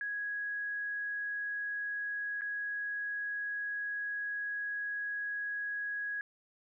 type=tone with dropouts; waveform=sine; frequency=1662 Hz; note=G#6; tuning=1 cent sharp; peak=-34 dBFS; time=0.01-6.21 s; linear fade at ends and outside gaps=1 ms; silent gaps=2.41-2.418 s; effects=none